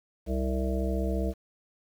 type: harmonic tone with a mistuned harmonic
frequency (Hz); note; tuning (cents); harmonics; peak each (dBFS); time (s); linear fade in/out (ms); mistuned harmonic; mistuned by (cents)
65.1; C2; -8; 1 / 3 / 5 / 7 / 9 / 10; -28 / -33 / -35 / -36 / -38 / -38; 0.26-1.34; 50; 10; +26
effects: 9-bit